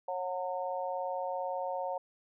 harmonic tone, 182.3 Hz, F#3, 25 cents flat, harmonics 3 / 4 / 5, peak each -36 / -37 / -38 dBFS, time 0.08-1.98 s, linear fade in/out 5 ms, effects none

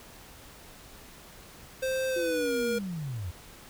square tone with pitch glide, 523.3 to 474.4 Hz, C5 to A#4, 0 to +30 cents, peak -28 dBFS, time 1.82-2.79 s, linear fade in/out 10 ms, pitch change -170 cents, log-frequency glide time 2.09-2.52 s
sine linear sweep, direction down, 357 to 80.3 Hz, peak -32 dBFS, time 2.16-3.31 s, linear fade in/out 5 ms
effects pink hiss -50 dBFS RMS until 3.69 s

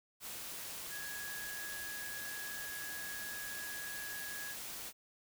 sine tone in noise, 1666 Hz, G#6, 5 cents sharp, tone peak -44 dBFS, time 0.89-4.56 s, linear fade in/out 50 ms, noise white, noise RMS -45 dBFS, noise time 0.2-4.93 s, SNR -2 dB, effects none

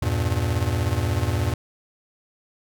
square chord, E diminished, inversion none, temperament just, 82.41 / 98.89 / 118.67 Hz, E2 / G2 / Bb2, 0 / +16 / +31 cents, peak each -26 dBFS, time 0.02-1.54 s, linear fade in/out 5 ms, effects none

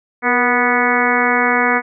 harmonic tone with a mistuned harmonic, 245.8 Hz, B3, 8 cents flat, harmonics 1 / 2 / 3 / 4 / 5 / 6 / 7 / 8 / 9, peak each -21 / -21 / -21 / -21 / -21 / -21 / -21 / -21 / -21 dBFS, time 0.22-1.82 s, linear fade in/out 50 ms, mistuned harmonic 2, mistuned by -42 cents, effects none

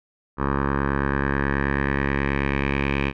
10% pulse tone with low-pass filter sweep, 69.3 Hz, C#2, in tune, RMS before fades -23 dBFS, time 0.37-3.13 s, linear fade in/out 50 ms, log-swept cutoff 1300 to 2500 Hz, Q 4, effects none

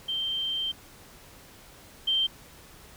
sine tone pair in turn, 3138 / 3138 Hz, G7 / G7, +1 / +1 cents, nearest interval unison, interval 0 cents, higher neither, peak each -27 / -22 dBFS, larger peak second, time 0.08-0.72 / 2.07-2.27 s, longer first, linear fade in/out 10 ms, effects pink hiss -51 dBFS RMS until 2.96 s

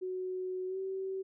sine tone with pitch glide, 370 to 382.4 Hz, F#4 to G4, 0 to -43 cents, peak -34 dBFS, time 0.01-1.23 s, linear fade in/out 20 ms, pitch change +57 cents, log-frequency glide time 0.67-0.78 s, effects none

